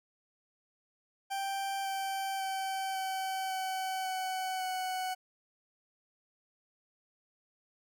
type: tone with pitch steps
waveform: 40% pulse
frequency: 784 / 777.2 / 770.5 / 763.9 / 757.3 / 750.8 / 744.3 Hz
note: G5 / G5 / G5 / G5 / F#5 / F#5 / F#5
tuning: 0 / -15 / -30 / -45 / +40 / +25 / +10 cents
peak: -32 dBFS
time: 1.3-5.15 s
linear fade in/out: 20 ms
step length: 550 ms
effects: none